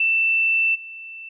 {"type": "tone with level steps", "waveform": "sine", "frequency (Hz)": 2668, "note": "E7", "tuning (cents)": 20, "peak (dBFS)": [-16, -34], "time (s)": [0, 1.29], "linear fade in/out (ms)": 5, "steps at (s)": 0.74, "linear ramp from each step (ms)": 20, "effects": []}